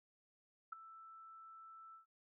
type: tone with ADSR envelope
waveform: sine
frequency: 1323 Hz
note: E6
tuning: 6 cents sharp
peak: -38 dBFS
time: 0.72-2.06 s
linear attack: 9 ms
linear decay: 5 ms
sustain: -16 dB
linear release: 120 ms
effects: none